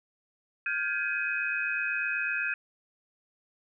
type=tone cluster; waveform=sine; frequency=1414 / 1573 / 1681 / 2517 Hz; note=F6 / G6 / G#6 / D#7; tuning=+21 / +6 / +20 / +19 cents; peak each=-35 / -33 / -35 / -31 dBFS; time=0.66-2.54 s; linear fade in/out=2 ms; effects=none